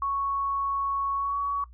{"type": "tone with pitch glide", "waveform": "sine", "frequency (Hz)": [1108.7, 1126.8], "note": ["C#6", "C#6"], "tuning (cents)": [0, 28], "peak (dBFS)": -25, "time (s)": [0.02, 1.64], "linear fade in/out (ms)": 2, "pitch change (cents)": 28, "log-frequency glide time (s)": [1.15, 1.39], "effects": ["noise-tail reverb RT60 0.1 s tail -18 dB re dry", "added 60 Hz sine -46 dBFS peak until 1.73 s"]}